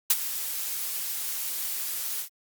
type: noise with ADSR envelope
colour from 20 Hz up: blue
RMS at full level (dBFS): -17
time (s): 0.1-2.29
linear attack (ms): 4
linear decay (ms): 40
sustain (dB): -14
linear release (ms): 92
effects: Opus 48 kbps